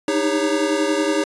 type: tone cluster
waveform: square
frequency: 305.6 / 316.4 / 402.4 / 554 Hz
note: D#4 / D#4 / G4 / C#5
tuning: -31 / +29 / +45 / -1 cents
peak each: -24 dBFS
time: 0.08-1.24 s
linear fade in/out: 2 ms
effects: resampled to 22050 Hz